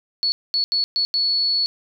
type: tone bursts at uneven times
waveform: sine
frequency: 4408 Hz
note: C#8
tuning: 11 cents flat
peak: -17 dBFS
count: 5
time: 0.23-0.32 / 0.54-0.64 / 0.72-0.84 / 0.96-1.05 / 1.14-1.66 s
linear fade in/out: 0 ms
effects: none